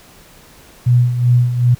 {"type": "tone with tremolo", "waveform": "sine", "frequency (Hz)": 122.5, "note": "B2", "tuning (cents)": -14, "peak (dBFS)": -7, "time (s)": [0.86, 1.75], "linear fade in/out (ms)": 10, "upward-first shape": "sine", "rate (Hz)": 2.6, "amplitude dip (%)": 65, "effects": ["pink hiss -44 dBFS RMS until 1.79 s"]}